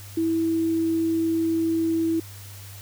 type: tone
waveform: sine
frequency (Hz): 327.2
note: E4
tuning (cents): -13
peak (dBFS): -20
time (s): 0.17-2.2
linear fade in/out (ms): 5
effects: added 99 Hz sine -40 dBFS peak until 2.81 s + white hiss -45 dBFS RMS until 2.81 s